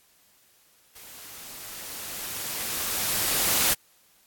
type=noise with level ramp; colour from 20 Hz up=white; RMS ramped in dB=-46 to -21 dBFS; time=0.95-3.74 s; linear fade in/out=10 ms; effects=white hiss -61 dBFS RMS until 4.26 s + AAC 64 kbps